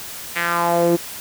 sawtooth tone with band-pass filter sweep, 171.6 Hz, F3, 30 cents flat, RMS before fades -18 dBFS, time 0.35-0.97 s, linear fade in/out 20 ms, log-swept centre 2200 to 350 Hz, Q 3, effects white hiss -33 dBFS RMS until 1.2 s

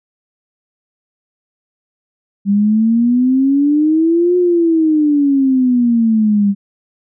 sine exponential two-way sweep, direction up then down, 197.3 to 361 to 197.3 Hz, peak -9 dBFS, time 2.45-6.55 s, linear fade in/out 50 ms, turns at 4.37 s, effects none

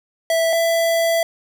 square tone pair in turn, 658 / 665.3 Hz, E5 / E5, -3 / +16 cents, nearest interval unison, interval 19 cents, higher second, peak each -16 dBFS, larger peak neither, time 0.3-0.53 / 0.53-1.23 s, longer second, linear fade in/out 2 ms, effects 9-bit

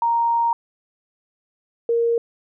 sine tone pair in turn, 932.3 / 466.1 Hz, A#5 / A#4, 0 / 0 cents, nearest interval octave, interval 1200 cents, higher first, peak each -16 dBFS, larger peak neither, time 0.02-0.53 / 1.89-2.18 s, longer first, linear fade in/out 2 ms, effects none

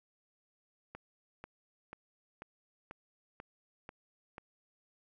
click train, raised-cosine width 0.5 ms, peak -30 dBFS, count 8, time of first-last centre 0.95-4.381 s, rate 2.04 Hz, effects 12-bit

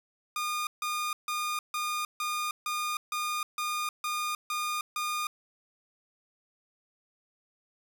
sawtooth tone bursts, 1218 Hz, D#6, 37 cents flat, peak -26 dBFS, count 11, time 0.36-5.27 s, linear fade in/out 2 ms, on 310 ms, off 150 ms, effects none

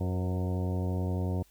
harmonic tone with a mistuned harmonic, 91.5 Hz, F#2, 19 cents flat, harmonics 1 / 2 / 3 / 4 / 5 / 6 / 7 / 8 / 10, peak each -29 / -35 / -39 / -41 / -43 / -45 / -46 / -47 / -49 dBFS, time 0-1.43 s, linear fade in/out 10 ms, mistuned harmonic 5, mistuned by +38 cents, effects added 50 Hz sine -64 dBFS peak until 1.5 s + white hiss -64 dBFS RMS until 1.5 s

